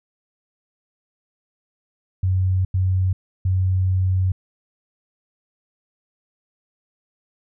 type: tone bursts at uneven times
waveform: sine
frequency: 93.2 Hz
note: F#2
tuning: 13 cents sharp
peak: -16 dBFS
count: 3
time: 2.23-2.65 / 2.74-3.13 / 3.45-4.32 s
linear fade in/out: 5 ms
effects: none